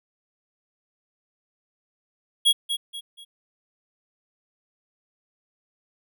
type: tone with echo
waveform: square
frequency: 3314 Hz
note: G#7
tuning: 4 cents flat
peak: -15 dBFS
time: 2.45-2.53 s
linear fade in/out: 20 ms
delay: 240 ms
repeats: 3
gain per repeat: -9 dB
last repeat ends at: 3.25 s
effects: none